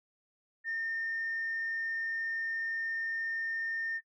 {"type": "tone", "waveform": "sine", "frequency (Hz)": 1817, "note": "A#6", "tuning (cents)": -45, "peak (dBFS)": -31, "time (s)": [0.64, 4.01], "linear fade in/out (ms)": 50, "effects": ["noise-tail reverb RT60 0.1 s tail -23 dB re dry", "tanh soft clip ceiling -28 dBFS"]}